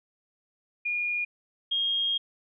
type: tone pair in turn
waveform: sine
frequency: 2431 / 3245 Hz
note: D#7 / G#7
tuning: -41 / -41 cents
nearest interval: perfect fourth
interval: 500 cents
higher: second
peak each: -26 / -24 dBFS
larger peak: second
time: 0.85-1.25 / 1.71-2.18 s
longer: second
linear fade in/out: 10 ms
effects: none